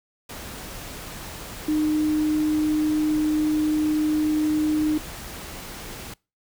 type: tone in noise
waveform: sine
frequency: 306 Hz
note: D#4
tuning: 29 cents flat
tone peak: -19 dBFS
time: 1.68-4.98 s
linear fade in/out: 5 ms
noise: pink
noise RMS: -37 dBFS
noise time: 0.29-6.14 s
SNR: +15 dB
effects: noise-tail reverb RT60 0.3 s tail -25 dB re dry